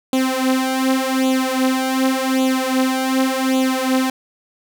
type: tone with flanger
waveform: sawtooth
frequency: 261.6 Hz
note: C4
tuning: in tune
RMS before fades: -18 dBFS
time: 0.13-4.1 s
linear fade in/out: 2 ms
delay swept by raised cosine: 0.28 to 5.18 ms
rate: 0.87 Hz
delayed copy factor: +0.8
effects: none